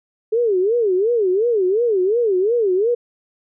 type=tone with vibrato; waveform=sine; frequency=418.9 Hz; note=G#4; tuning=15 cents sharp; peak=-14 dBFS; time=0.32-2.95 s; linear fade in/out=10 ms; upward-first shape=sine; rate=2.8 Hz; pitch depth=250 cents each way; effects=none